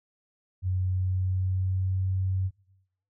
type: tone with pitch glide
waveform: sine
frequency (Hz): 92.5 to 94.28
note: F#2 to F#2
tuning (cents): 0 to +33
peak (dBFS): -24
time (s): 0.62-2.51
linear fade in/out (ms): 50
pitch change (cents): +33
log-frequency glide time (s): 0.85-2.07
effects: noise-tail reverb RT60 0.9 s tail -23 dB re dry